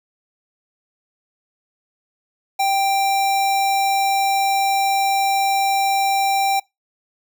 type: tone with sample-and-hold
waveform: sine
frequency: 784 Hz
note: G5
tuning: in tune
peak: -15 dBFS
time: 2.59-6.6 s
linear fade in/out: 10 ms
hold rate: 3150 Hz
effects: noise-tail reverb RT60 0.2 s tail -24 dB re dry